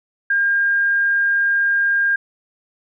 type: tone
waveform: sine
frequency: 1609 Hz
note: G6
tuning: 45 cents sharp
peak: -14 dBFS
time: 0.3-2.16 s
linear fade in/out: 5 ms
effects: none